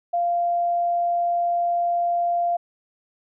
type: tone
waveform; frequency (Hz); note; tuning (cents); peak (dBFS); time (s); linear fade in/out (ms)
sine; 694; F5; -11; -19; 0.13-2.57; 10
effects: none